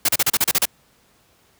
white noise bursts, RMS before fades -17 dBFS, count 9, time 0.05-0.655 s, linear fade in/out 5 ms, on 37 ms, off 34 ms, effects pink hiss -58 dBFS RMS until 1.59 s + high-pass 60 Hz 12 dB/octave

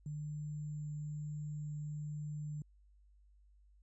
sine tone with sample-and-hold, 149.8 Hz, D3, 35 cents sharp, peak -39 dBFS, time 0.06-2.62 s, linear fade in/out 2 ms, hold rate 7350 Hz, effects added 50 Hz sine -62 dBFS peak until 3.82 s + resampled to 24000 Hz

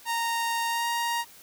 sawtooth tone with pitch glide, 927 to 937.8 Hz, A#5 to A#5, -10 to +10 cents, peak -22 dBFS, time 0.05-1.25 s, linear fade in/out 50 ms, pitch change +20 cents, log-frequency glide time 0.68-0.87 s, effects white hiss -51 dBFS RMS until 1.42 s

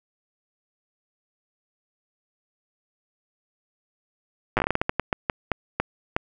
slowing click train, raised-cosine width 0.5 ms, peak -6 dBFS, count 17, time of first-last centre 4.57-6.165 s, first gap 8 ms, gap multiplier 1.29, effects none

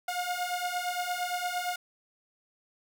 sawtooth beating tone pair, 711 / 719.7 Hz, F5 / F#5, +31 / -48 cents, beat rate 8.7 Hz, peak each -30 / -29 dBFS, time 0.08-1.76 s, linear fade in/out 5 ms, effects none

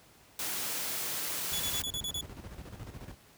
white high-pass noise, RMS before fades -35 dBFS, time 0.39-1.82 s, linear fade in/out 2 ms, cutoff 100 Hz, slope 24 dB/octave
brown noise with tremolo, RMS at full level -40 dBFS, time 1.51-3.15 s, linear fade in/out 10 ms, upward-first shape square, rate 14 Hz, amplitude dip 60%
sawtooth tone bursts, 3418 Hz, G#7, 49 cents sharp, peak -30 dBFS, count 7, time 1.53-2.21 s, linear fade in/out 2 ms, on 68 ms, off 34 ms
effects pink hiss -59 dBFS RMS until 3.37 s + high-pass 60 Hz 12 dB/octave

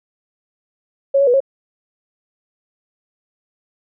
sine tone with pitch steps, 551 / 559 / 487.8 / 544 Hz, C#5 / C#5 / B4 / C#5, -11 / +14 / -21 / -33 cents, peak -10 dBFS, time 1.14-1.404 s, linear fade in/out 10 ms, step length 66 ms, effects none

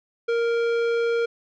triangle tone with tanh clipping, 466.2 Hz, A#4, in tune, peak -22 dBFS, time 0.28-1.26 s, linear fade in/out 10 ms, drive 18 dB, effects none

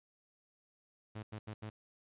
sawtooth tone bursts at uneven times, 107.8 Hz, A2, 35 cents flat, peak -38 dBFS, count 4, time 1.15-1.23 / 1.32-1.39 / 1.47-1.54 / 1.62-1.7 s, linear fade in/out 10 ms, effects resampled to 8000 Hz + 12-bit

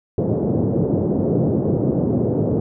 pink band-pass noise, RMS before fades -19 dBFS, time 0.18-2.6 s, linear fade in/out 2 ms, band 110 to 510 Hz, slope 24 dB/octave, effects none

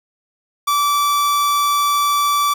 45% pulse tone, 1159 Hz, D6, 23 cents flat, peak -14 dBFS, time 0.67-2.54 s, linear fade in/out 10 ms, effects none

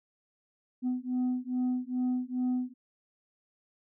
sine beating tone pair, 250.2 / 252.6 Hz, B3 / B3, +23 / +39 cents, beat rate 2.4 Hz, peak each -29 dBFS, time 0.82-2.74 s, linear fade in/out 50 ms, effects tanh soft clip ceiling -25 dBFS

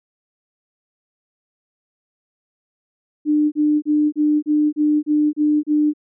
sine tone bursts, 300 Hz, D4, 37 cents sharp, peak -13 dBFS, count 9, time 3.25-5.936 s, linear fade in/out 50 ms, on 270 ms, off 32 ms, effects none

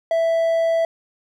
triangle tone, 660 Hz, E5, 2 cents sharp, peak -14 dBFS, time 0.11-0.85 s, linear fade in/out 2 ms, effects none

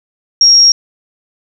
sine tone, 5588 Hz, F8, in tune, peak -3 dBFS, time 0.41-0.72 s, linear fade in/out 2 ms, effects none

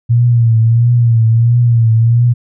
sine tone with vibrato, 116.54 Hz, A#2, in tune, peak -6 dBFS, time 0.09-2.34 s, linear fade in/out 20 ms, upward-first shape triangle, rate 1.5 Hz, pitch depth 74 cents each way, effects none

